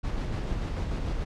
brown noise with tremolo, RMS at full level -29 dBFS, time 0.03-1.25 s, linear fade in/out 20 ms, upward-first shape square, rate 6.8 Hz, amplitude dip 25%, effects low-pass 6000 Hz 12 dB/octave

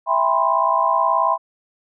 sine chord, C major seventh, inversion first, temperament equal with one note detuned, 659.3 / 798.6 / 987.8 / 1046.5 Hz, E5 / G5 / B5 / C6, 0 / +32 / 0 / 0 cents, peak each -22 / -23 / -19 / -19 dBFS, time 0.06-1.38 s, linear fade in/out 50 ms, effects none

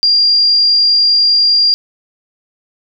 sine tone, 4785 Hz, D8, 32 cents sharp, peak -7 dBFS, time 0.03-1.74 s, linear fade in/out 0 ms, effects none

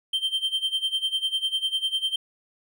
triangle tone with tremolo, 3136 Hz, G7, in tune, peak -19 dBFS, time 0.13-2.16 s, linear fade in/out 5 ms, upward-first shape sine, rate 10 Hz, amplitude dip 85%, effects none

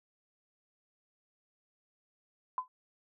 sine tone with exponential decay, 1015 Hz, B5, 47 cents sharp, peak -26 dBFS, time 2.58-2.68 s, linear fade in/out 1 ms, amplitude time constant 20 ms, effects none

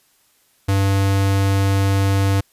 square tone, 98 Hz, G2, in tune, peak -15 dBFS, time 0.68-2.41 s, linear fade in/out 10 ms, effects white hiss -59 dBFS RMS until 2.52 s + resampled to 32000 Hz

